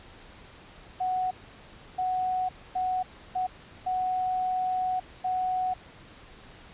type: tone bursts at uneven times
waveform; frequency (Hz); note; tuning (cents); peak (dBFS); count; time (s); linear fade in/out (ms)
sine; 740; F#5; 0; -25; 6; 1-1.31 / 1.98-2.49 / 2.75-3.03 / 3.35-3.47 / 3.86-5 / 5.24-5.74; 10
effects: pink hiss -50 dBFS RMS until 6.73 s + resampled to 8000 Hz